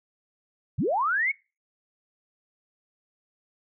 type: linear sweep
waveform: sine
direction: up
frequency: 83.6 to 2262 Hz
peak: -22 dBFS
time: 0.78-1.32 s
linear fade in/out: 10 ms
effects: noise-tail reverb RT60 0.3 s tail -24 dB re dry